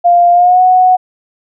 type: tone with pitch glide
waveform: sine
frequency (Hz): 698.5 to 737.5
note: F5 to F#5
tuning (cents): 0 to -6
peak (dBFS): -4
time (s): 0.04-0.97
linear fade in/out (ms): 20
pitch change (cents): +94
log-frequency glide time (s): 0.32-0.62
effects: none